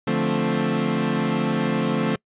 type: chord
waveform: 30% pulse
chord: D minor seventh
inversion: none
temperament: equal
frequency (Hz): 146.83 / 174.61 / 220 / 261.6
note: D3 / F3 / A3 / C4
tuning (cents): 0 / 0 / 0 / 0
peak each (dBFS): -25 / -24 / -21 / -24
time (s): 0.07-2.16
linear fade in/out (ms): 5
effects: noise-tail reverb RT60 0.1 s tail -26 dB re dry + resampled to 8000 Hz